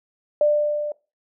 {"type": "tone with level ramp", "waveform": "sine", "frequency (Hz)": 594, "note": "D5", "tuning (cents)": 20, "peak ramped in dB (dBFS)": [-13, -25], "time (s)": [0.41, 0.92], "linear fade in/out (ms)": 2, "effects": ["noise-tail reverb RT60 0.3 s tail -21 dB re dry"]}